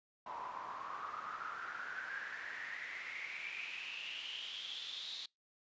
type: noise with band-pass filter sweep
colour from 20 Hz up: pink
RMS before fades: -45 dBFS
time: 0.26-5.26 s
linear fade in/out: 5 ms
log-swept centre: 940 to 3900 Hz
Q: 8.3
effects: noise-tail reverb RT60 0.2 s tail -26 dB re dry + resampled to 16000 Hz